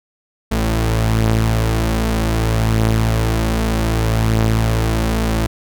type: tone pair together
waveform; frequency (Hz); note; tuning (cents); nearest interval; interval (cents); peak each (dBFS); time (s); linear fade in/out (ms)
sawtooth; 55.28 / 111.2; A1 / A2; +9 / +19; octave; 1210; -13; 0.51-5.47; 10
effects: none